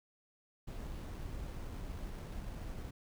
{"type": "noise with sample-and-hold", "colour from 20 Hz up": "brown", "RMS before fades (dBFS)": -43, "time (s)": [0.67, 2.91], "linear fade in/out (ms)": 10, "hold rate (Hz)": 7350, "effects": []}